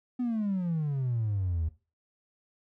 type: exponential sweep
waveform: triangle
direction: down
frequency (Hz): 253.3 to 76.8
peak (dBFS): -24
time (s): 0.19-1.69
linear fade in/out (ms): 10
effects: noise-tail reverb RT60 0.3 s tail -18 dB re dry + tanh soft clip ceiling -22 dBFS